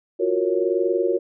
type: chord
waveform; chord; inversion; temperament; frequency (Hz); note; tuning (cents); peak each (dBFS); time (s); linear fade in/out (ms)
sine; Gb major seventh; third; equal; 349.2 / 370 / 466.2 / 554.4; F4 / Gb4 / Bb4 / Db5; 0 / 0 / 0 / 0; -24 / -22 / -24 / -26; 0.19-1.19; 20
effects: none